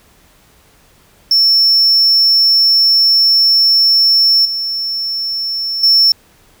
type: tone with level steps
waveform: triangle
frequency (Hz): 5400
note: E8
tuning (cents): +41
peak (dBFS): -6 / -15 / -5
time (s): 1.31-6.12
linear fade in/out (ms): 2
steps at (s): 4.45 / 5.83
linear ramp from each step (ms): 5
effects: pink hiss -49 dBFS RMS until 6.6 s